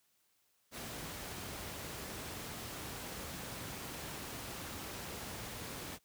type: noise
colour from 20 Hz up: pink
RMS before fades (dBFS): -44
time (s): 0.71-5.99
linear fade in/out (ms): 50
effects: white hiss -75 dBFS RMS until 6.04 s + high-pass 60 Hz 12 dB/octave